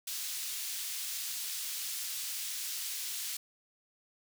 pink high-pass noise, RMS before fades -38 dBFS, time 0.07-3.37 s, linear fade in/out 5 ms, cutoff 3900 Hz, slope 12 dB/octave, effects none

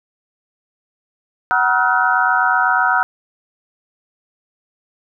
sine tone cluster, 748 / 959 / 1283 / 1421 / 1509 Hz, F#5 / A#5 / E6 / F6 / F#6, +19 / +49 / -47 / +30 / +34 cents, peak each -19 dBFS, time 1.51-3.03 s, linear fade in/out 0 ms, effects none

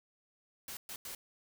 white noise bursts at uneven times, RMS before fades -44 dBFS, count 3, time 0.68-0.77 / 0.89-0.96 / 1.05-1.15 s, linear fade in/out 2 ms, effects none

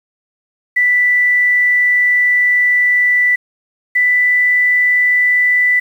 sine tone pair in turn, 1975.5 / 1983.8 Hz, B6 / B6, 0 / +7 cents, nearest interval unison, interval 7 cents, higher second, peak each -9 dBFS, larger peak neither, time 0.76-3.36 / 3.95-5.8 s, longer first, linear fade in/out 10 ms, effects 7-bit

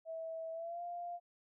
sine tone with pitch glide, 651 to 697.7 Hz, E5 to F5, -22 to -2 cents, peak -40 dBFS, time 0.05-1.2 s, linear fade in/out 50 ms, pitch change +120 cents, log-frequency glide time 0.52-0.82 s, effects none

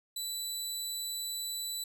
20% pulse tone, 3970 Hz, B7, 8 cents sharp, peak -29 dBFS, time 0.16-1.84 s, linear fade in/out 5 ms, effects none

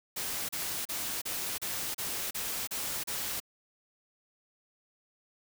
white noise bursts, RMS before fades -35 dBFS, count 9, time 0.16-3.402 s, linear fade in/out 10 ms, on 330 ms, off 34 ms, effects none

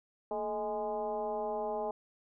sine tone with frequency modulation, 631 Hz, D#5, 24 cents sharp, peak -32 dBFS, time 0.31-1.91 s, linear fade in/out 2 ms, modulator 201 Hz, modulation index 1.4, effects none

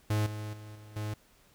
45% pulse tone with level steps, 106.1 Hz, G#2, 38 cents sharp, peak -26 / -36 / -44 / -48 / -33 dBFS, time 0.1-1.14 s, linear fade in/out 5 ms, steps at 0.26 / 0.53 / 0.75 / 0.96 s, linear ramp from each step 5 ms, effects pink hiss -63 dBFS RMS until 1.54 s

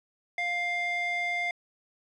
square tone with band-pass filter, 701 Hz, F5, 6 cents sharp, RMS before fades -30 dBFS, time 0.38-1.51 s, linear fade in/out 2 ms, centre 1800 Hz, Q 4, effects resampled to 22050 Hz

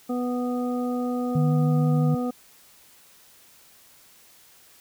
harmonic tone, 246.9 Hz, B3, in tune, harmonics 1 / 2 / 3 / 5, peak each -25 / -31 / -35 / -39 dBFS, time 0.09-2.31 s, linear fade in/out 10 ms
sine tone with vibrato, 153.1 Hz, D#3, 28 cents flat, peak -19 dBFS, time 1.35-2.15 s, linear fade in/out 5 ms, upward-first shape sine, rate 12 Hz, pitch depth 12 cents each way
effects white hiss -54 dBFS RMS until 4.8 s

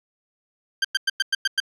20% pulse tone bursts, 1573 Hz, G6, 6 cents sharp, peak -13 dBFS, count 7, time 0.82-1.602 s, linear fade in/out 5 ms, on 26 ms, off 100 ms, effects low-pass 8000 Hz 12 dB/octave

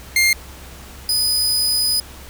sawtooth tone pair in turn, 2114 / 4985 Hz, C7 / D#8, +17 / +2 cents, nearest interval octave + minor third, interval 1485 cents, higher second, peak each -9 / -13 dBFS, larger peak first, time 0.16-0.33 / 1.09-2 s, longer second, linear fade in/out 2 ms, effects added 67 Hz sine -39 dBFS peak until 2.29 s + pink hiss -40 dBFS RMS until 2.29 s

